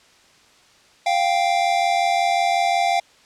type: tone pair together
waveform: square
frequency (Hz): 698.5 / 784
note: F5 / G5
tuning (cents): 0 / 0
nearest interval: major second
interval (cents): 200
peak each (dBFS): -20 / -21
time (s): 1.06-3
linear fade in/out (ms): 5
effects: white hiss -53 dBFS RMS until 3.25 s + low-pass 6000 Hz 12 dB/octave